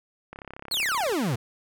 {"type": "click train", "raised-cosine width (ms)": 0.5, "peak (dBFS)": -24, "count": 28, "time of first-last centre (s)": [0.33, 1.124], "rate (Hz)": 34}
{"type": "exponential sweep", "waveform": "40% pulse", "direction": "down", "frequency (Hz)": [4565, 106.3], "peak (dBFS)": -23, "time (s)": [0.71, 1.36], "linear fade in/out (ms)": 10}
{"effects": []}